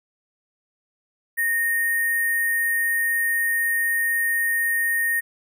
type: tone with sample-and-hold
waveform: sine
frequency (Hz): 1852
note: A#6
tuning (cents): -12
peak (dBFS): -19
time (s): 1.37-5.21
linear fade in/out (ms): 20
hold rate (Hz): 11025
effects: none